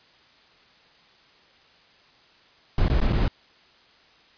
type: noise with dropouts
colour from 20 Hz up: brown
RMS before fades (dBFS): -20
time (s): 2.78-3.28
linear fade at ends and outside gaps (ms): 2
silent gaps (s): 2.883-2.899 / 3.003-3.014 / 3.126-3.13
effects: white hiss -56 dBFS RMS until 4.37 s + resampled to 11025 Hz